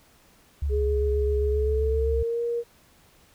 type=tone with vibrato; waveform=sine; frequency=69.3 Hz; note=C#2; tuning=in tune; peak=-23 dBFS; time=0.62-2.23 s; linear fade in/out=5 ms; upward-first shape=sine; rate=7.6 Hz; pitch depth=72 cents each way
type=tone with pitch glide; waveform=sine; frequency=417.5 to 471.3 Hz; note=G#4 to A#4; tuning=+9 to +19 cents; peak=-24 dBFS; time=0.69-2.64 s; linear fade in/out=50 ms; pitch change=+210 cents; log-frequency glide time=1.45-2.42 s
effects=pink hiss -58 dBFS RMS until 3.34 s